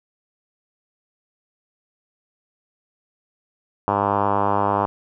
5% pulse tone with low-pass filter, 101 Hz, G#2, 48 cents flat, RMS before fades -20 dBFS, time 3.88-4.86 s, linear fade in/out 0 ms, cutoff 1000 Hz, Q 2.8, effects none

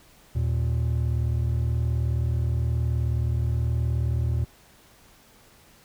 triangle tone pair together, 78.2 / 117.17 Hz, D#2 / A#2, +9 / +9 cents, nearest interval perfect fifth, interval 700 cents, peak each -22 dBFS, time 0.35-4.45 s, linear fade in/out 10 ms, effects tanh soft clip ceiling -14 dBFS + pink hiss -55 dBFS RMS until 5.84 s

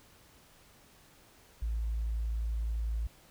sine tone, 55.8 Hz, A1, 25 cents sharp, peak -29 dBFS, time 1.62-3.07 s, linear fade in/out 5 ms, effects tanh soft clip ceiling -26 dBFS + pink hiss -60 dBFS RMS until 3.3 s

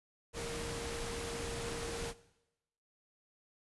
sine tone in noise, 466.2 Hz, A#4, in tune, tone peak -42 dBFS, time 0.33-2.14 s, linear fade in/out 50 ms, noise pink, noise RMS -41 dBFS, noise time 0.33-2.14 s, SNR -4 dB, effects noise-tail reverb RT60 0.9 s tail -18 dB re dry + resampled to 24000 Hz

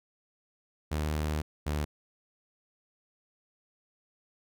sawtooth tone pair in turn, 76.3 / 74.6 Hz, D#2 / D2, -33 / +28 cents, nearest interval unison, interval 39 cents, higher first, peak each -25 dBFS, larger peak neither, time 0.91-1.42 / 1.66-1.85 s, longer first, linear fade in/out 10 ms, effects none

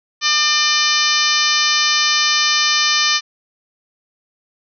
harmonic tone, 600 Hz, D5, 37 cents sharp, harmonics 2 / 3 / 4 / 5 / 6 / 7 / 8 / 9 / 10, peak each -22 / -22 / -22 / -22 / -22 / -22 / -22 / -22 / -22 dBFS, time 0.21-3.21 s, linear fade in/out 50 ms, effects none

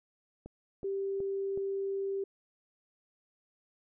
click train, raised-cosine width 2 ms, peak -32 dBFS, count 4, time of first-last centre 0.46-1.575 s, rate 2.69 Hz
sine tone, 392 Hz, G4, in tune, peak -31 dBFS, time 0.84-2.24 s, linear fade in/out 5 ms
effects none

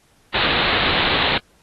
white low-pass noise, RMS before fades -20 dBFS, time 0.34-1.38 s, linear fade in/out 5 ms, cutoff 4100 Hz, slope 96 dB/octave, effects pink hiss -58 dBFS RMS until 1.62 s + AAC 32 kbps

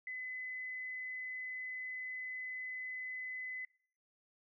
sine tone, 2019 Hz, B6, 38 cents sharp, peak -40 dBFS, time 0.07-3.65 s, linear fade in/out 2 ms, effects noise-tail reverb RT60 0.5 s tail -22 dB re dry

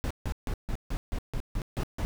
brown noise bursts, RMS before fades -30 dBFS, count 10, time 0.04-2.05 s, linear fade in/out 0 ms, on 66 ms, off 150 ms, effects none

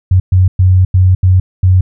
sine tone bursts at uneven times, 92.5 Hz, F#2, in tune, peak -4 dBFS, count 6, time 0.11-0.2 / 0.32-0.48 / 0.59-0.85 / 0.94-1.15 / 1.23-1.4 / 1.63-1.81 s, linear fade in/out 5 ms, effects none

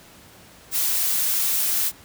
blue noise, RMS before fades -22 dBFS, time 0.71-1.92 s, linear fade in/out 50 ms, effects pink hiss -48 dBFS RMS until 2.04 s + high-pass 60 Hz 12 dB/octave

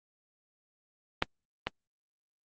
clicks, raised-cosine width 0.3 ms, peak -8 / -13 dBFS, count 2, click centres 1.224 / 1.67 s, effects Opus 24 kbps

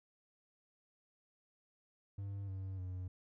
triangle tone with pitch steps, 99.3 / 95.48 / 91.8 Hz, G2 / G2 / F#2, +23 / -45 / -13 cents, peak -38 dBFS, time 2.18-3.08 s, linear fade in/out 5 ms, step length 300 ms, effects none

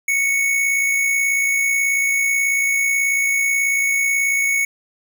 square tone with amplitude modulation, 2217 Hz, C#7, in tune, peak -15 dBFS, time 0.08-4.65 s, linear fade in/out 5 ms, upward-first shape sine, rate 58.3 Hz, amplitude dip 35%, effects none

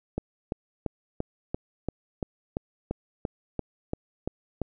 click train, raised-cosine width 2 ms, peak -15 dBFS, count 14, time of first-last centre 0.18-4.617 s, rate 2.93 Hz, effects none

